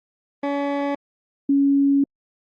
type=tone pair in turn; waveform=20% pulse / sine; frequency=283.3 / 278.9 Hz; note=C#4 / C#4; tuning=+38 / +11 cents; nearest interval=unison; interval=27 cents; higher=first; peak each=-16 / -14 dBFS; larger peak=second; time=0.43-0.95 / 1.49-2.04 s; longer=second; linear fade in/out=5 ms; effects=low-pass 2000 Hz 12 dB/octave + Opus 32 kbps